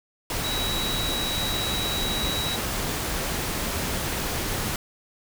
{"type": "tone in noise", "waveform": "sine", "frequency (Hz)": 3880, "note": "B7", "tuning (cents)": -31, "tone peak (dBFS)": -28, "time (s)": [0.44, 2.56], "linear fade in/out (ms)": 2, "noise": "pink", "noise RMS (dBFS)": -28, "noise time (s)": [0.3, 4.76], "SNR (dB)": -3, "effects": []}